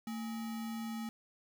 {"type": "tone with sample-and-hold", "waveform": "sine", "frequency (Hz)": 225.3, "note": "A3", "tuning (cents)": 41, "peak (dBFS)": -37, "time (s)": [0.07, 1.09], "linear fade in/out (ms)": 2, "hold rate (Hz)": 1050, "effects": []}